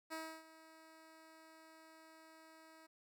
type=tone with ADSR envelope; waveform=10% pulse; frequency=320 Hz; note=D#4; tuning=49 cents sharp; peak=-34 dBFS; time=0.1-2.87 s; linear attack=28 ms; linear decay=300 ms; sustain=-17 dB; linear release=12 ms; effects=none